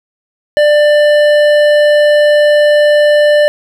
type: tone with hard clipping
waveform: sine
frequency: 593 Hz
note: D5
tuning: 17 cents sharp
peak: -7 dBFS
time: 0.57-3.48 s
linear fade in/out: 0 ms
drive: 11 dB
effects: none